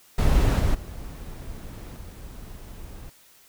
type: noise with level steps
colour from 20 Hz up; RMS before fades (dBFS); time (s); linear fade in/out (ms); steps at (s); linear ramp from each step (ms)
brown; -19 / -22 / -37 / -40; 0.18-3.1; 5; 0.59 / 0.74 / 1.96; 10
effects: white hiss -55 dBFS RMS until 3.48 s